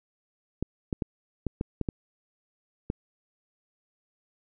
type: clicks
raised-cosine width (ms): 3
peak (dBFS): -15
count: 8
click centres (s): 0.626 / 0.928 / 1.022 / 1.467 / 1.611 / 1.813 / 1.888 / 2.901
effects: none